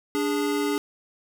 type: tone pair together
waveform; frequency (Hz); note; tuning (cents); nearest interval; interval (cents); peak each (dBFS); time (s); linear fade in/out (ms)
square; 291.5 / 411.5; D4 / G#4; -13 / -16; tritone; 597; -26 / -27; 0.15-0.78; 0
effects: none